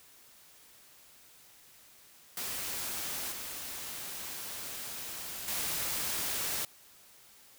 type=noise with level steps; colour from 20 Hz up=white; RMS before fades=-37 / -41 / -34 dBFS; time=2.37-6.65 s; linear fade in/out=2 ms; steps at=3.32 / 5.48 s; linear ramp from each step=2 ms; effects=white hiss -58 dBFS RMS until 7.58 s